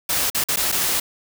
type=noise with dropouts; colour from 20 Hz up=white; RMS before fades=-21 dBFS; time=0.09-1 s; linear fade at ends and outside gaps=5 ms; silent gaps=0.301-0.346 / 0.44-0.486 / 0.561-0.569 / 0.718-0.723 s; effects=none